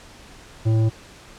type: tone with tanh clipping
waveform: triangle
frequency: 111.2 Hz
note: A2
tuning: 19 cents sharp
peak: -17 dBFS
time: 0.65-0.9 s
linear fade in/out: 20 ms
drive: 15 dB
effects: pink hiss -45 dBFS RMS until 1.38 s + low-pass 8000 Hz 12 dB/octave